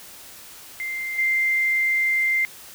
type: tone with level steps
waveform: sine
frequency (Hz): 2091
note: C7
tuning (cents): -2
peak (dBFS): -26 / -18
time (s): 0.8-2.45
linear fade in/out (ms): 0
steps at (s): 1.18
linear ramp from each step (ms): 10
effects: white hiss -43 dBFS RMS until 2.74 s